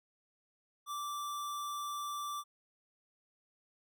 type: tone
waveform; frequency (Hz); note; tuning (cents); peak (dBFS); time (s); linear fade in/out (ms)
square; 1170; D6; -7; -38; 0.86-2.44; 50
effects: none